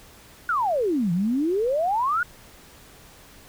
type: exponential two-way sweep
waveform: sine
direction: down then up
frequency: 1491 to 164.81 to 1491 Hz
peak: -20 dBFS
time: 0.49-2.23 s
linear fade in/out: 2 ms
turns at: 1.12 s
effects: pink hiss -49 dBFS RMS until 3.48 s